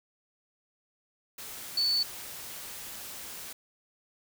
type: tone in noise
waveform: sine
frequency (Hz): 4469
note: C#8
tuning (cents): +13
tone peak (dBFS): -24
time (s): 1.77-2.03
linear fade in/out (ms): 5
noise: white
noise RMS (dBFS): -42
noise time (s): 1.38-3.53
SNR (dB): +15
effects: none